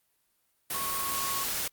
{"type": "tone in noise", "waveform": "sine", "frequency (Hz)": 1100, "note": "C#6", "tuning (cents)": -14, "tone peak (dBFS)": -34, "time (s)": [0.74, 1.44], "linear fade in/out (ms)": 5, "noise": "white", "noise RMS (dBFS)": -32, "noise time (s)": [0.7, 1.68], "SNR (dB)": -5, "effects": ["white hiss -73 dBFS RMS until 1.72 s", "Opus 32 kbps"]}